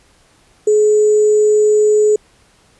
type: tone with sample-and-hold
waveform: sine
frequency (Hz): 423.8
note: G#4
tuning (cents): +35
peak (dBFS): -8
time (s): 0.67-2.16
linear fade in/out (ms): 5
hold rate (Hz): 7350
effects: pink hiss -52 dBFS RMS until 2.79 s + resampled to 24000 Hz